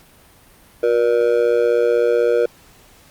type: tone with amplitude modulation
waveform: triangle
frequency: 476.5 Hz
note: A#4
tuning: 38 cents sharp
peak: -7 dBFS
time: 0.83-2.46 s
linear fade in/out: 5 ms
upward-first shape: sine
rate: 116 Hz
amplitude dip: 95%
effects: pink hiss -49 dBFS RMS until 3.1 s + Opus 48 kbps